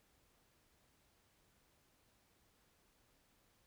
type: silence
effects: pink hiss -74 dBFS RMS until 3.66 s